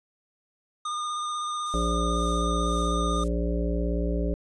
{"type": "tone with vibrato", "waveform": "square", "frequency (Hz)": 1217, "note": "D#6", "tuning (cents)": -39, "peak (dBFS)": -29, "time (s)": [0.85, 3.24], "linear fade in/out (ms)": 5, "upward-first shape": "square", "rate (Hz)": 16, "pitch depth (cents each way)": 14}
{"type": "noise with tremolo", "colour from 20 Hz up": "violet", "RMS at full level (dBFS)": -42, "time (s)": [1.66, 3.28], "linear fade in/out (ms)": 0, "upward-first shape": "triangle", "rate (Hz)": 2, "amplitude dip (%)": 90}
{"type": "harmonic tone", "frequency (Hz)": 58.27, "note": "A#1", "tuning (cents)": 0, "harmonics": [1, 3, 5, 7, 9, 10], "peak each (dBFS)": [-26, -31, -33, -34, -36, -36], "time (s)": [1.74, 4.34], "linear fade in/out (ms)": 0}
{"effects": ["resampled to 22050 Hz"]}